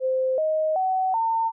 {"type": "tone with pitch steps", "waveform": "sine", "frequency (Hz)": [520, 625.6, 752.6, 905.4], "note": ["C5", "D#5", "F#5", "A5"], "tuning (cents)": [-11, 9, 29, 49], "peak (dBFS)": -20, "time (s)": [0, 1.52], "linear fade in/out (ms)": 50, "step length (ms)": 380, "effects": []}